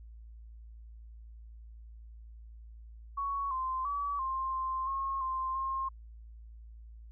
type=tone with pitch steps; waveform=sine; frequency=1114 / 1041 / 1143 / 1056 / 1050 / 1083 / 1048 / 1067 Hz; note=C#6 / C6 / D6 / C6 / C6 / C#6 / C6 / C6; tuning=+8 / -9 / -47 / +16 / +6 / -41 / +2 / +34 cents; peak=-31 dBFS; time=3.17-5.89 s; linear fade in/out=10 ms; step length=340 ms; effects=added 56 Hz sine -47 dBFS peak until 7.11 s